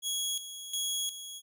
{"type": "tone with tremolo", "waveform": "20% pulse", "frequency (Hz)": 3328, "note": "G#7", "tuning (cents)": 3, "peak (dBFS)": -25, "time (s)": [0.02, 1.42], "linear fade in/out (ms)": 50, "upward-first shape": "square", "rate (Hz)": 1.4, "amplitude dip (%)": 70, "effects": []}